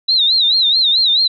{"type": "tone with vibrato", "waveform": "sine", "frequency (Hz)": 3902, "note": "B7", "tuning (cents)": -22, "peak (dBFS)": -10, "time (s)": [0.08, 1.28], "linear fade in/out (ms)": 10, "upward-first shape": "sine", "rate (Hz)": 4.6, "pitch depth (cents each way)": 140, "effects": []}